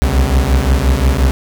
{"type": "beating tone pair", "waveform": "40% pulse", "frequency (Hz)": [63.4, 69.1], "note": ["B1", "C#2"], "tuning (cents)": [46, -5], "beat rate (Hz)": 5.7, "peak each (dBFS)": -12, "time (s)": [0.02, 1.31], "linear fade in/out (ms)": 0, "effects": []}